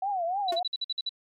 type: tone with vibrato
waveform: sine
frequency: 740 Hz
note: F#5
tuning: in tune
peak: -26 dBFS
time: 0.02-0.63 s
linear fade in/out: 5 ms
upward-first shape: triangle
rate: 3.3 Hz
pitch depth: 210 cents each way
type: tone bursts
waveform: sine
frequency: 3946 Hz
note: B7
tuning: 2 cents flat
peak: -27 dBFS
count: 8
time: 0.48-1.093 s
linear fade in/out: 5 ms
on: 32 ms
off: 51 ms
type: tone with exponential decay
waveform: sawtooth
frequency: 362.5 Hz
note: F#4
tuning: 35 cents flat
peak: -27 dBFS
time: 0.52-0.6 s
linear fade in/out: 5 ms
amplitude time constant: 16 ms
effects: MP3 64 kbps